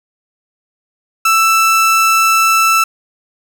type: tone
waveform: 30% pulse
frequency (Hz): 1324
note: E6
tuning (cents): +7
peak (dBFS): -6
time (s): 1.25-2.84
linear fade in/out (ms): 5
effects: none